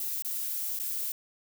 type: noise with dropouts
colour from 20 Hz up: violet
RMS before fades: -33 dBFS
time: 0-1.12 s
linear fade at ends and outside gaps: 2 ms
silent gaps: 0.223-0.248 / 0.79-0.798 s
effects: none